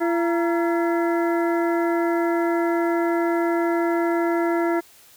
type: harmonic tone with a mistuned harmonic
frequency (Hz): 339.1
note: E4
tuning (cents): +49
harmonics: 1 / 2 / 3 / 4 / 5 / 6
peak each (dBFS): -20 / -26 / -30 / -32 / -34 / -36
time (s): 0-4.81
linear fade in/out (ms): 20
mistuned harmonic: 3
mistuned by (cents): -140
effects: white hiss -51 dBFS RMS until 5.16 s